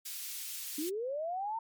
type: high-pass noise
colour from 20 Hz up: white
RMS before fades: -41 dBFS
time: 0.05-0.9 s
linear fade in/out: 10 ms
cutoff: 2800 Hz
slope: 12 dB/octave
type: linear sweep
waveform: sine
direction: up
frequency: 283.4 to 921 Hz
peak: -33 dBFS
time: 0.78-1.59 s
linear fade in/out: 5 ms
effects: MP3 96 kbps